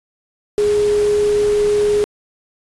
sine tone in noise, 415.3 Hz, G#4, in tune, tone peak -12 dBFS, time 0.58-2.04 s, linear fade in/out 0 ms, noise pink, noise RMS -30 dBFS, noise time 0.58-2.04 s, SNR +15 dB, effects resampled to 24000 Hz

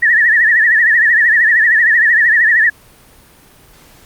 sine tone with vibrato, 1823 Hz, A#6, 39 cents flat, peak -7 dBFS, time 0.02-2.7 s, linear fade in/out 10 ms, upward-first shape triangle, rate 13 Hz, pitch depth 140 cents each way, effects pink hiss -44 dBFS RMS until 4.05 s + Opus 32 kbps

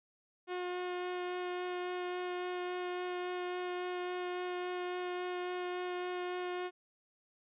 sawtooth tone with vibrato, 359.7 Hz, F#4, 49 cents flat, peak -32 dBFS, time 0.47-6.71 s, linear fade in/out 50 ms, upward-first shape sine, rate 3.6 Hz, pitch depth 8 cents each way, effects resampled to 8000 Hz

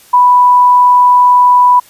sine tone, 987.8 Hz, B5, in tune, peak -3 dBFS, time 0.13-1.8 s, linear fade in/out 10 ms, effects white hiss -42 dBFS RMS until 1.89 s + resampled to 32000 Hz

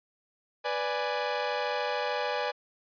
sawtooth chord, G# diminished, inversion first, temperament equal, 493.9 / 587.3 / 830.6 Hz, B4 / D5 / G#5, 0 / 0 / 0 cents, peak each -29 dBFS, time 0.64-2.52 s, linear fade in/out 20 ms, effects resampled to 11025 Hz

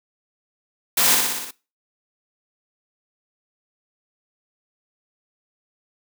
white noise with echo, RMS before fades -18 dBFS, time 0.97-1.15 s, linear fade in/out 5 ms, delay 60 ms, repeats 6, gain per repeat -3 dB, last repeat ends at 1.51 s, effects noise-tail reverb RT60 0.3 s tail -21 dB re dry + high-pass 200 Hz 12 dB/octave

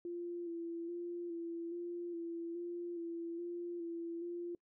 sine tone with vibrato, 341.7 Hz, F4, 38 cents flat, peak -39 dBFS, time 0.05-4.55 s, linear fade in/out 2 ms, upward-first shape square, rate 1.2 Hz, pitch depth 25 cents each way, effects noise-tail reverb RT60 0.1 s tail -25 dB re dry

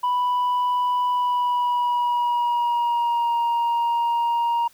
sine tone with pitch glide, 987.8 to 939.4 Hz, B5 to A#5, 0 to +13 cents, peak -16 dBFS, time 0.03-4.68 s, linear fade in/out 10 ms, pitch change -87 cents, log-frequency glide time 1.1-3.35 s, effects tanh soft clip ceiling -18 dBFS + white hiss -55 dBFS RMS until 4.73 s

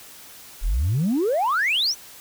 sine exponential sweep, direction up, 33.2 to 6272 Hz, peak -17 dBFS, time 0.61-1.95 s, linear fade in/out 50 ms, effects tanh soft clip ceiling -16 dBFS + white hiss -44 dBFS RMS until 2.2 s

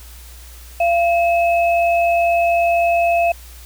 sine tone pair together, 684 / 2582 Hz, F5 / E7, -36 / -37 cents, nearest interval octave + major seventh, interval 2299 cents, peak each -13 / -22 dBFS, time 0.8-3.32 s, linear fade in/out 5 ms, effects added 60 Hz sine -37 dBFS peak until 3.65 s + white hiss -43 dBFS RMS until 3.65 s

